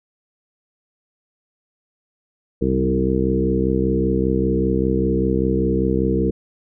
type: harmonic tone with a mistuned harmonic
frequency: 65.1 Hz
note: C2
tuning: 8 cents flat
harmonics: 1 / 2 / 3 / 4 / 5 / 6 / 7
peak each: -24 / -26 / -22 / -26 / -23 / -25 / -23 dBFS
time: 2.61-6.31 s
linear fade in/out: 10 ms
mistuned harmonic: 3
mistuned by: -16 cents
effects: none